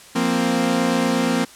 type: chord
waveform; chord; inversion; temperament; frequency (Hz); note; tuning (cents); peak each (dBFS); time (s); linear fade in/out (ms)
sawtooth; F suspended fourth; none; equal; 174.61 / 233.1 / 261.6; F3 / Bb3 / C4; 0 / 0 / 0; -21 / -17 / -17; 0.15-1.45; 10
effects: white hiss -44 dBFS RMS until 1.55 s + low-pass 10000 Hz 12 dB/octave